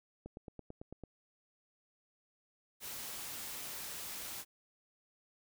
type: click train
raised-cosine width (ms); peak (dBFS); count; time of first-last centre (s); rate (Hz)
2; -33; 8; 0.26-1.037; 9.01
type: noise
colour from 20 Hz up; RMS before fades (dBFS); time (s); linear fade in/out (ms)
white; -44; 2.8-4.45; 50
effects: none